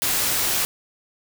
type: noise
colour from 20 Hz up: white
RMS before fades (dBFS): -22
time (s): 0.02-0.65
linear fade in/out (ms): 0
effects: none